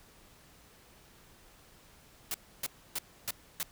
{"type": "noise bursts", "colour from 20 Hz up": "white", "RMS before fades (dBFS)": -34, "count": 5, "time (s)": [2.31, 3.63], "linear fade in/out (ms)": 2, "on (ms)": 32, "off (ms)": 290, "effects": ["pink hiss -59 dBFS RMS until 3.71 s"]}